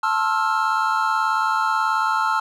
triangle chord, F major seventh, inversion first, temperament equal with one note detuned, 880 / 1064.8 / 1318.5 / 1396.9 Hz, A5 / C6 / E6 / F6, 0 / +30 / 0 / 0 cents, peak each -21 / -24 / -21 / -22 dBFS, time 0.03-2.4 s, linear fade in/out 5 ms, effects none

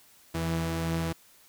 sawtooth tone pair together, 83.5 / 164.51 Hz, E2 / E3, +23 / -3 cents, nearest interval octave, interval 1174 cents, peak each -30 / -25 dBFS, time 0.34-1.13 s, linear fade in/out 10 ms, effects white hiss -58 dBFS RMS until 1.48 s

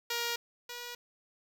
5% pulse tone pair in turn, 471.9 / 482.4 Hz, A#4 / B4, +21 / -41 cents, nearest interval unison, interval 38 cents, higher second, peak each -20 / -29 dBFS, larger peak first, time 0.1-0.36 / 0.69-0.95 s, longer neither, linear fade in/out 5 ms, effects 10-bit

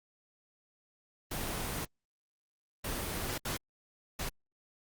pink noise bursts at uneven times, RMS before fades -36 dBFS, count 4, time 1.31-1.85 / 2.84-3.38 / 3.45-3.57 / 4.19-4.29 s, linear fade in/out 5 ms, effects Opus 24 kbps

